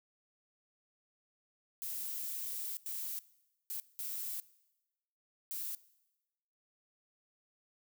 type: noise bursts at uneven times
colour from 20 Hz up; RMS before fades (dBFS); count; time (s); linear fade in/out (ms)
violet; -40; 5; 1.82-2.77 / 2.86-3.19 / 3.7-3.8 / 3.99-4.4 / 5.51-5.75; 0
effects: noise-tail reverb RT60 1.0 s tail -20 dB re dry